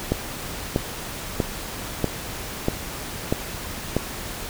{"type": "click train", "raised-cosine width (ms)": 2, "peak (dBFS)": -6, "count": 7, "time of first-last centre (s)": [0.12, 3.966], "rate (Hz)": 1.56, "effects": ["pink hiss -33 dBFS RMS until 4.49 s"]}